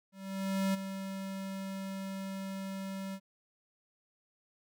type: tone with ADSR envelope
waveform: square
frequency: 193.3 Hz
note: G3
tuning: 24 cents flat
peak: -28 dBFS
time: 0.12-3.2 s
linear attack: 620 ms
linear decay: 16 ms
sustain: -10 dB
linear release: 62 ms
effects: none